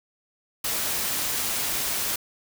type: noise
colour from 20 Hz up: white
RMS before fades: -27 dBFS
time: 0.64-2.16 s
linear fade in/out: 5 ms
effects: none